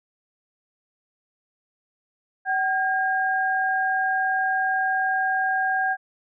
sine tone pair together, 759.8 / 1617 Hz, F#5 / G#6, +46 / -47 cents, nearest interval octave + minor second, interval 1307 cents, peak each -23 / -23 dBFS, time 2.45-5.97 s, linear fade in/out 50 ms, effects none

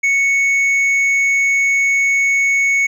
sine tone with hard clipping, 2215 Hz, C#7, 2 cents flat, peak -13 dBFS, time 0.03-2.87 s, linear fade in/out 10 ms, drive 4 dB, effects none

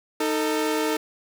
sawtooth tone pair together, 311.1 / 445.7 Hz, D#4 / A4, 0 / +22 cents, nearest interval tritone, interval 622 cents, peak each -21 dBFS, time 0.2-0.97 s, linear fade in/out 5 ms, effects none

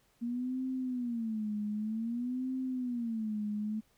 sine tone with vibrato, 233.1 Hz, A#3, in tune, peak -32 dBFS, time 0.21-3.81 s, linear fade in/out 20 ms, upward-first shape sine, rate 0.53 Hz, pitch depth 190 cents each way, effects pink hiss -70 dBFS RMS until 3.97 s

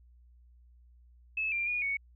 sine tone with pitch steps, 2601 / 2379 / 2444 / 2224 Hz, E7 / D7 / D#7 / C#7, -24 / +22 / -32 / +5 cents, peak -29 dBFS, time 1.37-1.97 s, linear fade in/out 5 ms, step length 150 ms, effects added 60 Hz sine -56 dBFS peak until 2.15 s

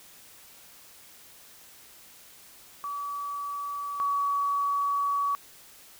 sine tone pair in turn, 1145 / 1133.2 Hz, D6 / C#6, -44 / +38 cents, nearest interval unison, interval 18 cents, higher first, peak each -31 / -24 dBFS, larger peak second, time 2.84-4 / 4-5.35 s, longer second, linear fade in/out 0 ms, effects white hiss -52 dBFS RMS until 5.99 s

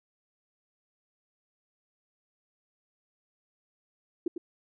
sine tone with echo, 341.8 Hz, F4, 37 cents flat, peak -24 dBFS, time 4.26-4.28 s, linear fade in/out 5 ms, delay 100 ms, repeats 1, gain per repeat -8 dB, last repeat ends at 4.38 s, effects none

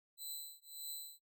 5% pulse tone with tremolo, 4012 Hz, B7, 26 cents sharp, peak -35 dBFS, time 0.17-1.21 s, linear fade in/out 50 ms, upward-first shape triangle, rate 1.7 Hz, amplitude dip 100%, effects none

